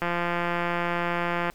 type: click train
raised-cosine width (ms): 0.5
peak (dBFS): -12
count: 257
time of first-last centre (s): 0.02-1.5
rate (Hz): 173
effects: pink hiss -57 dBFS RMS until 1.54 s